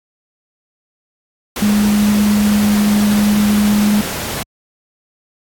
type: tone in noise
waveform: sine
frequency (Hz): 207.9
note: G#3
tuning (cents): +2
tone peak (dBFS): -10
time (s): 1.62-4.01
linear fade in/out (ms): 2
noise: pink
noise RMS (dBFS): -22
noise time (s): 1.56-4.43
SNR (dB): +9
effects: high-pass 60 Hz 12 dB/octave + AAC 64 kbps